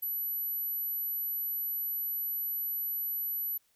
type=tone; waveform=sine; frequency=11840 Hz; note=F#9; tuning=in tune; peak=-31 dBFS; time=0.02-3.58 s; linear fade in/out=10 ms; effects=white hiss -71 dBFS RMS until 3.75 s